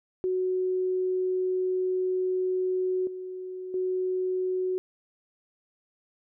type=tone with level steps; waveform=sine; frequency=370 Hz; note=F#4; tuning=in tune; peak=-24 / -34 / -25 dBFS; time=0.24-4.78 s; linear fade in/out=0 ms; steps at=3.07 / 3.74 s; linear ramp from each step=2 ms; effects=none